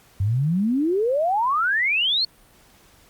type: exponential sweep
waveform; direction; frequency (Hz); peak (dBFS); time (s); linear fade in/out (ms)
sine; up; 92.5 to 4435; -18; 0.2-2.25; 5
effects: pink hiss -54 dBFS RMS until 3.09 s + Opus 48 kbps